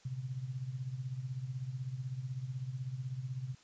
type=tone with tremolo; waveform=sine; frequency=128.9 Hz; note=C3; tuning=26 cents flat; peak=-33 dBFS; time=0.05-3.55 s; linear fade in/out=5 ms; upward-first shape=triangle; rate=16 Hz; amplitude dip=80%; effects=white hiss -63 dBFS RMS until 3.63 s + resampled to 16000 Hz